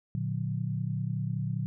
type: chord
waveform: sine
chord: Bb augmented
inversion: none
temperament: equal with one note detuned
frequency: 116.54 / 146.83 / 181.4 Hz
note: Bb2 / D3 / F#3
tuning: 0 / 0 / -34 cents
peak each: -32 / -33 / -35 dBFS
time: 0.15-1.66 s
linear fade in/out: 0 ms
effects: none